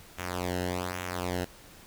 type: tone with flanger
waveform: sawtooth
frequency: 89.9 Hz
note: F#2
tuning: 49 cents flat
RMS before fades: -33 dBFS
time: 0.18-1.45 s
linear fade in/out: 10 ms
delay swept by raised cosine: 0.21 to 0.87 ms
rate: 1.2 Hz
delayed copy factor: -0.8
effects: pink hiss -52 dBFS RMS until 1.86 s